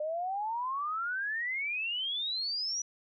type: exponential sweep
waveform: sine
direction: up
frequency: 595 to 5920 Hz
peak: -31 dBFS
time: 0-2.82 s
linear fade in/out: 5 ms
effects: none